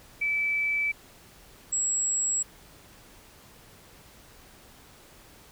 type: tone pair in turn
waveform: sine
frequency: 2310 / 7705 Hz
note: D7 / B8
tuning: -29 / -44 cents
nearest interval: octave + major sixth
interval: 2085 cents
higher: second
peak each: -24 dBFS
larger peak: neither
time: 0.21-0.92 / 1.72-2.43 s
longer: neither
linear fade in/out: 10 ms
effects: pink hiss -53 dBFS RMS until 5.51 s